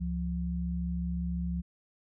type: tone pair together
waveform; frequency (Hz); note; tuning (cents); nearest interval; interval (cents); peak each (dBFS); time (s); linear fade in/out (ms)
sine; 69.3 / 175.08; C#2 / F3; 0 / +5; octave + major third; 1605; -33 / -32; 0-1.62; 20
effects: none